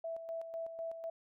sine tone with tremolo, 659.3 Hz, E5, in tune, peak -37 dBFS, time 0.04-1.1 s, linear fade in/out 5 ms, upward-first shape square, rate 4 Hz, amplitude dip 55%, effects none

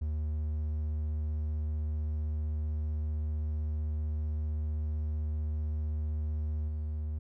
triangle tone with level steps, 76.3 Hz, D#2, 33 cents flat, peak -28 / -30 dBFS, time 0.01-7.19 s, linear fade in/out 10 ms, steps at 6.68 s, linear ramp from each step 5 ms, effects none

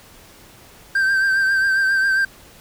triangle tone with vibrato, 1568 Hz, G6, in tune, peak -13 dBFS, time 0.95-2.25 s, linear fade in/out 5 ms, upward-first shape triangle, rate 7.4 Hz, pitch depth 41 cents each way, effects pink hiss -46 dBFS RMS until 2.6 s

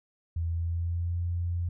sine tone with pitch glide, 83.4 to 86.74 Hz, E2 to F2, +21 to -11 cents, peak -27 dBFS, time 0.36-1.69 s, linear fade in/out 5 ms, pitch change +68 cents, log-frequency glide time 0.48-1.19 s, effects none

